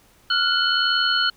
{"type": "tone cluster", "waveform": "sine", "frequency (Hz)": [1382, 1463, 3021, 4314], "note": ["F6", "F#6", "F#7", "C#8"], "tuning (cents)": [-19, -20, 35, -48], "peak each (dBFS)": -23, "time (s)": [0.3, 1.3], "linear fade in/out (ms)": 5, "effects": ["pink hiss -56 dBFS RMS until 1.36 s"]}